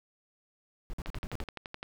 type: noise bursts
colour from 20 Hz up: brown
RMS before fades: -36 dBFS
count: 7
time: 0.9-1.438 s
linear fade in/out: 0 ms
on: 34 ms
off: 50 ms
type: click train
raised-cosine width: 0.3 ms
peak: -23 dBFS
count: 10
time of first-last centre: 1.06-1.829 s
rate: 11.7 Hz
effects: none